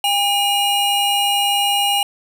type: tone pair together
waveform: square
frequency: 806 / 2867 Hz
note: G5 / F7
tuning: +48 / +45 cents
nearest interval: octave + minor seventh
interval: 2197 cents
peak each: -19 / -18 dBFS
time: 0.04-2.03 s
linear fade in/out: 2 ms
effects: none